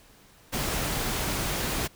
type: noise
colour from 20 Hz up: pink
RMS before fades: -29 dBFS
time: 0.52-1.88 s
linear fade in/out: 20 ms
effects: pink hiss -56 dBFS RMS until 1.95 s